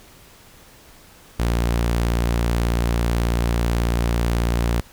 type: tone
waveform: sawtooth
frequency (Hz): 58.27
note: A#1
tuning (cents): 0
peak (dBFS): -14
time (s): 1.39-4.81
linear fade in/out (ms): 10
effects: pink hiss -48 dBFS RMS until 4.92 s